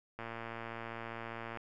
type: click train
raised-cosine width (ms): 0.5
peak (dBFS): -27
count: 160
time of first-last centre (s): 0.19-1.573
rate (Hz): 115
effects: none